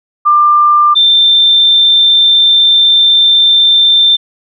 sine tone pair in turn, 1192 / 3572 Hz, D6 / A7, +25 / +25 cents, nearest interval octave + perfect fifth, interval 1900 cents, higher second, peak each -4 dBFS, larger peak neither, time 0.25-0.95 / 0.95-4.17 s, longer second, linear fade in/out 20 ms, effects none

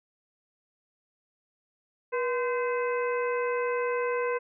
harmonic tone with a mistuned harmonic, 513 Hz, C5, 34 cents flat, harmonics 1 / 2 / 3 / 4 / 5, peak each -27 / -33 / -37 / -39 / -41 dBFS, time 2.12-4.39 s, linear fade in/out 20 ms, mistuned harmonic 1, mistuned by -98 cents, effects none

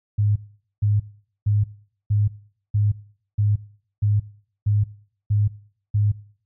sine tone bursts, 103.83 Hz, G#2, in tune, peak -16 dBFS, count 10, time 0.18-6.12 s, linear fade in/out 10 ms, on 180 ms, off 460 ms, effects noise-tail reverb RT60 0.5 s tail -19 dB re dry

